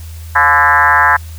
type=tone with frequency modulation; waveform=sine; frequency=1321 Hz; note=E6; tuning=3 cents sharp; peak=-6 dBFS; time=0.35-1.17 s; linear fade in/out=10 ms; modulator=153 Hz; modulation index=3.3; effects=added 81 Hz sine -26 dBFS peak until 1.38 s + white hiss -40 dBFS RMS until 1.38 s